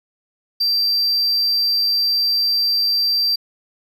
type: tone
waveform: triangle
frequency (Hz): 4699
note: D8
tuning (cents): 0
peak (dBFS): -14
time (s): 0.6-3.36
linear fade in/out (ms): 10
effects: none